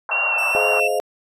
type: band-pass noise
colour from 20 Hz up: pink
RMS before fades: -27 dBFS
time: 0.09-0.8 s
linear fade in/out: 2 ms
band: 600 to 1500 Hz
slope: 48 dB/octave
type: tone with vibrato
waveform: sine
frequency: 2714 Hz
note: E7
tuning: 50 cents sharp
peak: -18 dBFS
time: 0.11-0.88 s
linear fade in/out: 10 ms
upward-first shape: sine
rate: 2.2 Hz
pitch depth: 29 cents each way
type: tone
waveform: 10% pulse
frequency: 2794 Hz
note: F7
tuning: in tune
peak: -24 dBFS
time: 0.38-0.99 s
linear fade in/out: 5 ms
type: chord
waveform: sine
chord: F minor seventh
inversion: first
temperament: equal with one note detuned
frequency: 425 / 523.3 / 622.3 / 698.5 Hz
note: Ab4 / C5 / Eb5 / F5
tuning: +40 / 0 / 0 / 0 cents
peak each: -24 dBFS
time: 0.55-1 s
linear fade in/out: 0 ms
effects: resampled to 32000 Hz